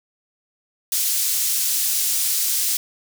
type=high-pass noise; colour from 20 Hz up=pink; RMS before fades=-21 dBFS; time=0.92-2.77 s; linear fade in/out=2 ms; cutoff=6200 Hz; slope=12 dB/octave; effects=none